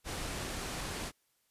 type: low-pass noise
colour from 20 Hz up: pink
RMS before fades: -39 dBFS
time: 0.04-1.12 s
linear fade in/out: 50 ms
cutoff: 11000 Hz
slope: 24 dB/octave
effects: white hiss -75 dBFS RMS until 1.5 s + resampled to 32000 Hz